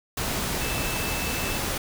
sine tone in noise, 2636 Hz, E7, 1 cent flat, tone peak -34 dBFS, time 0.61-1.58 s, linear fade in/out 5 ms, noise pink, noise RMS -28 dBFS, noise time 0.17-1.78 s, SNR -9 dB, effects none

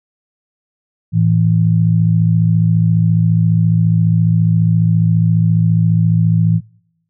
sine tone pair together, 110.22 / 164.81 Hz, A2 / E3, +3 / 0 cents, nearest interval perfect fifth, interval 697 cents, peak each -12 dBFS, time 1.12-6.61 s, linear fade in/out 50 ms, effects noise-tail reverb RT60 0.8 s tail -25 dB re dry

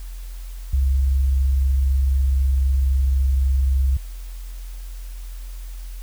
sine tone with pitch glide, 67 to 66.5 Hz, C2 to C2, +42 to +29 cents, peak -15 dBFS, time 0.73-3.97 s, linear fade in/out 5 ms, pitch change -13 cents, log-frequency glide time 2.28-3.58 s, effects added 43 Hz sine -30 dBFS peak until 6.02 s + white hiss -48 dBFS RMS until 6.02 s

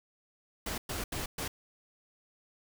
pink noise bursts at uneven times, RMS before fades -36 dBFS, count 4, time 0.66-0.78 / 0.89-1.04 / 1.12-1.26 / 1.38-1.48 s, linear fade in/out 5 ms, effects none

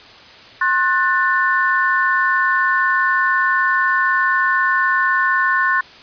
sine chord, F# diminished, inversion second, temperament just, 1065.6 / 1480 / 1776 Hz, C6 / F#6 / A6, +31 / 0 / +16 cents, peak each -18 dBFS, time 0.61-5.81 s, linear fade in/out 5 ms, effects white hiss -41 dBFS RMS until 6.02 s + resampled to 11025 Hz

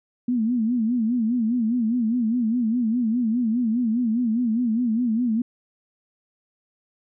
sine tone with vibrato, 233.1 Hz, A#3, in tune, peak -19 dBFS, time 0.28-5.42 s, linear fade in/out 5 ms, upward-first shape sine, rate 4.9 Hz, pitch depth 130 cents each way, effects none

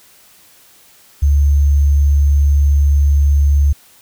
sine tone with sample-and-hold, 71.6 Hz, D2, 43 cents flat, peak -8 dBFS, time 1.22-3.73 s, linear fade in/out 10 ms, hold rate 6300 Hz, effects white hiss -47 dBFS RMS until 4.01 s

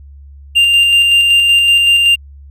triangle tone with tremolo, 2792 Hz, F7, 1 cent flat, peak -4 dBFS, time 0.55-2.16 s, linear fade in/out 20 ms, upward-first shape square, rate 5.3 Hz, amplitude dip 25%, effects added 70 Hz sine -33 dBFS peak until 2.5 s

